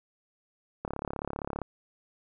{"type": "click train", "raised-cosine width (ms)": 1, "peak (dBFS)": -19, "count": 28, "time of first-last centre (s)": [0.85, 1.617], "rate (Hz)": 35.2, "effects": []}